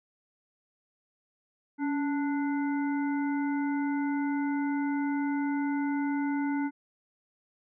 harmonic tone with a mistuned harmonic, 293.7 Hz, D4, in tune, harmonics 1 / 3 / 5 / 7, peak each -27 / -37 / -41 / -44 dBFS, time 1.78-6.71 s, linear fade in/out 50 ms, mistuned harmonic 1, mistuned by -69 cents, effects none

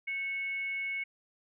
sine tone with frequency modulation, 2204 Hz, C#7, 11 cents flat, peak -32 dBFS, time 0.07-1.04 s, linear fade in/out 10 ms, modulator 644 Hz, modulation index 0.23, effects none

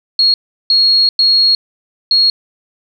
sine tone bursts at uneven times, 4300 Hz, C8, 47 cents sharp, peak -7 dBFS, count 4, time 0.19-0.34 / 0.7-1.09 / 1.19-1.55 / 2.11-2.3 s, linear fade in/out 2 ms, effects none

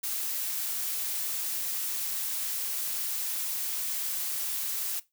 blue noise, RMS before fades -32 dBFS, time 0.03-5 s, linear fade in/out 10 ms, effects noise-tail reverb RT60 0.2 s tail -18 dB re dry

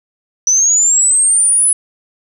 sine linear sweep, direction up, 5920 to 10180 Hz, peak -8 dBFS, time 0.47-1.73 s, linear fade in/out 2 ms, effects 7-bit

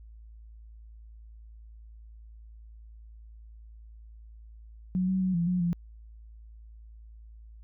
sine tone with pitch steps, 183.9 / 188.1 / 185.8 / 170.5 / 180.7 / 172.5 Hz, F#3 / F#3 / F#3 / F3 / F#3 / F3, -10 / +29 / +7 / -41 / -41 / -21 cents, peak -24 dBFS, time 4.95-5.73 s, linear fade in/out 0 ms, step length 130 ms, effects added 55 Hz sine -46 dBFS peak until 7.63 s

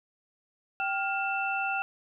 sine tone cluster, 780 / 1407 / 2671 Hz, G5 / F6 / E7, -9 / +12 / +22 cents, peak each -31 / -32 / -32 dBFS, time 0.8-1.82 s, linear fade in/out 0 ms, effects none

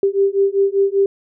sine beating tone pair, 392 / 397.1 Hz, G4 / G4, 0 / +22 cents, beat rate 5.1 Hz, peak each -16 dBFS, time 0.03-1.06 s, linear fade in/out 2 ms, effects none

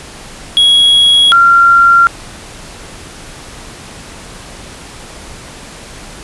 triangle / sine tone pair in turn, 3323 / 1379.5 Hz, G#7 / F6, 0 / -22 cents, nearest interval octave + minor third, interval 1522 cents, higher first, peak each -3 dBFS, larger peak neither, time 0.57-1.32 / 1.32-2.07 s, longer neither, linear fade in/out 0 ms, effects pink hiss -31 dBFS RMS until 6.23 s + resampled to 24000 Hz

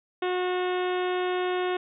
harmonic tone with a mistuned harmonic, 363.3 Hz, F#4, 32 cents flat, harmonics 1 / 2 / 3 / 4 / 5 / 6 / 7 / 8 / 9 / 10, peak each -26 / -32 / -36 / -38 / -40 / -42 / -43 / -44 / -45 / -46 dBFS, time 0.22-1.77 s, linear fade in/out 5 ms, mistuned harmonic 7, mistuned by +35 cents, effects none

